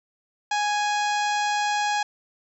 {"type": "harmonic tone", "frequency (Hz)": 830.6, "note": "G#5", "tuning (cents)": 0, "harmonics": [1, 2, 3, 4, 5, 6, 7, 8, 9], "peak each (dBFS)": [-23, -29, -33, -35, -37, -39, -40, -41, -42], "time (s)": [0.51, 2.03], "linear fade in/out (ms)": 5, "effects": ["10-bit"]}